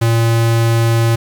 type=tone; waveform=square; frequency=115.1 Hz; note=A#2; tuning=22 cents flat; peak=-11 dBFS; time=0.01-1.16 s; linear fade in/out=10 ms; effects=7-bit